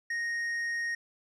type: tone with tanh clipping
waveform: sine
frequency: 1864.7 Hz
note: A#6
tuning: in tune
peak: -31 dBFS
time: 0.1-0.95 s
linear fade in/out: 5 ms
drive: 6 dB
effects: none